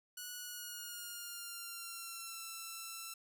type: tone with pitch glide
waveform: 5% pulse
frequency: 1468 to 1338.4 Hz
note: F#6 to E6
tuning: -14 to +26 cents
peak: -33 dBFS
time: 0.17-3.14 s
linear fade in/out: 5 ms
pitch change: -160 cents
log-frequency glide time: 0.34-2.44 s
effects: none